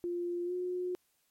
sine tone with pitch glide, 349.2 to 361.1 Hz, F4 to F#4, 0 to -42 cents, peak -32 dBFS, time 0.04-0.95 s, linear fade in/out 0 ms, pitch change +58 cents, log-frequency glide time 0.45-0.53 s, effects white hiss -74 dBFS RMS until 1.3 s + MP3 64 kbps

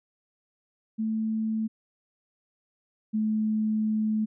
sine tone pair in turn, 220 / 216.3 Hz, A3 / A3, 0 / -29 cents, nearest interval unison, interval 29 cents, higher first, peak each -25 / -23 dBFS, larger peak second, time 0.98-1.68 / 3.13-4.26 s, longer second, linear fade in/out 20 ms, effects none

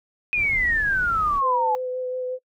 sine exponential sweep, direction down, 2500 to 840 Hz, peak -19 dBFS, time 0.33-1.75 s, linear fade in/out 0 ms
brown noise, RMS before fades -35 dBFS, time 0.34-1.42 s, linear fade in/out 50 ms
sine tone with vibrato, 507 Hz, B4, 45 cents sharp, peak -25 dBFS, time 1.41-2.39 s, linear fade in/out 50 ms, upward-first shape sine, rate 5.6 Hz, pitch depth 13 cents each way
effects noise-tail reverb RT60 0.1 s tail -22 dB re dry

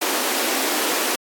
pink high-pass noise, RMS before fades -22 dBFS, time 0.01-1.16 s, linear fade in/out 10 ms, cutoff 260 Hz, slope 48 dB/octave, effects AAC 64 kbps

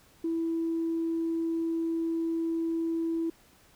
sine tone, 329.6 Hz, E4, in tune, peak -26 dBFS, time 0.24-3.3 s, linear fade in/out 5 ms, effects tanh soft clip ceiling -22 dBFS + pink hiss -60 dBFS RMS until 3.75 s

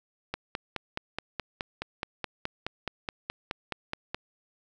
click train, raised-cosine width 0.3 ms, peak -15 dBFS, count 19, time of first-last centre 0.34-4.145 s, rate 4.73 Hz, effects none

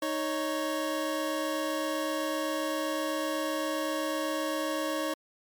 25% pulse tone pair together, 311.1 / 554.4 Hz, D#4 / C#5, 0 / 0 cents, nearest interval minor seventh, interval 1000 cents, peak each -28 dBFS, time 0.02-5.14 s, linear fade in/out 5 ms, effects MP3 96 kbps

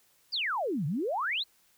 sine exponential two-way sweep, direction down then up, 5080 to 133.5 to 4365 Hz, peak -28 dBFS, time 0.32-1.44 s, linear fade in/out 20 ms, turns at 0.86 s, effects white hiss -66 dBFS RMS until 1.77 s

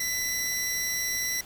sawtooth tone pair together, 2000 / 5657 Hz, B6 / F8, +21 / +21 cents, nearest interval octave + tritone, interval 1800 cents, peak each -27 dBFS, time 0-1.41 s, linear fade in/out 5 ms, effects pink hiss -47 dBFS RMS until 1.45 s

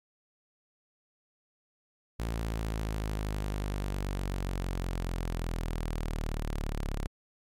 sawtooth linear sweep, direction down, 56.7 to 34.65 Hz, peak -27 dBFS, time 2.19-7.07 s, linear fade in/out 10 ms, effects MP3 96 kbps

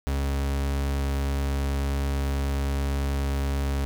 40% pulse tone, 69.3 Hz, C#2, in tune, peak -23 dBFS, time 0.07-3.85 s, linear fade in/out 0 ms, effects none

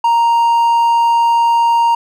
triangle tone, 932.3 Hz, A#5, in tune, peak -7 dBFS, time 0.04-1.95 s, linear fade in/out 5 ms, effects none

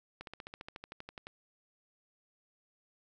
slowing click train, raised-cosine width 0.3 ms, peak -28 dBFS, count 15, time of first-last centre 0.21-1.269 s, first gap 62 ms, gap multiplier 1.03, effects none

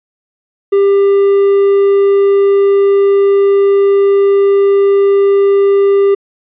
triangle tone, 397.5 Hz, G4, 24 cents sharp, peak -4 dBFS, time 0.72-6.15 s, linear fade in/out 10 ms, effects resampled to 8000 Hz

